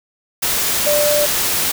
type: tone in noise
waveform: sine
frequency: 590 Hz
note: D5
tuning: 8 cents sharp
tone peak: -14 dBFS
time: 0.86-1.26 s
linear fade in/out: 10 ms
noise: white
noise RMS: -18 dBFS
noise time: 0.42-1.72 s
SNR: +1 dB
effects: none